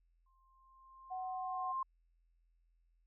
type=tone with exponential growth; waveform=sine; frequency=1057 Hz; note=C6; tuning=17 cents sharp; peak=-34 dBFS; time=0.26-1.83 s; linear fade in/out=5 ms; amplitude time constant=340 ms
type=tone; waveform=sine; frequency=745 Hz; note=F#5; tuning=12 cents sharp; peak=-39 dBFS; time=1.1-1.73 s; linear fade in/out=20 ms
effects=added 42 Hz sine -70 dBFS peak until 3.06 s